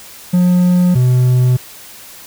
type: tone pair in turn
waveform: triangle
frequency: 179.1 / 125.84 Hz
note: F3 / B2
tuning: +44 / +33 cents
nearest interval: tritone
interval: 611 cents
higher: first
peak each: -6 dBFS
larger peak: neither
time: 0.33-0.95 / 0.95-1.57 s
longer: neither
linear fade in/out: 10 ms
effects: white hiss -36 dBFS RMS until 2.26 s